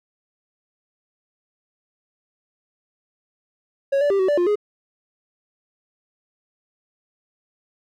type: tone with pitch steps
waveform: triangle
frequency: 552 / 580 / 394.2 / 376.8 / 584 / 352.1 / 416.4 Hz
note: C#5 / D5 / G4 / F#4 / D5 / F4 / G#4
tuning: -7 / -22 / +10 / +32 / -10 / +14 / +5 cents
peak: -14 dBFS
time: 3.92-4.557 s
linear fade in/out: 10 ms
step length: 91 ms
effects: none